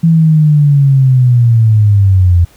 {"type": "linear sweep", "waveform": "sine", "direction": "down", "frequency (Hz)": [166.7, 84.4], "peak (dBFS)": -4, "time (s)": [0.03, 2.45], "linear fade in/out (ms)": 10, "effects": ["pink hiss -45 dBFS RMS until 2.56 s"]}